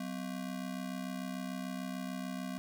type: ring-modulated tone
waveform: square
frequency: 220.9 Hz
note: A3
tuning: 7 cents sharp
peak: -35 dBFS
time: 0-2.58 s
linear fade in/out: 0 ms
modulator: 33.4 Hz
effects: none